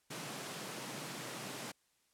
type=high-pass noise; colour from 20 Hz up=pink; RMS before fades=-44 dBFS; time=0.1-1.72 s; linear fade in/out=10 ms; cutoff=120 Hz; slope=96 dB/octave; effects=white hiss -75 dBFS RMS until 2.13 s + low-pass 11000 Hz 12 dB/octave